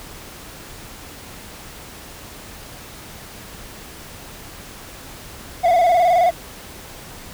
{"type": "tone with vibrato", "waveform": "triangle", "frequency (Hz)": 698.5, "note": "F5", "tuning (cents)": 0, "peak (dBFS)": -10, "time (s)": [5.63, 6.31], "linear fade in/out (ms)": 20, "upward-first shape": "square", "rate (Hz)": 19, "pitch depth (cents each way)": 64, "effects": ["pink hiss -38 dBFS RMS until 7.33 s"]}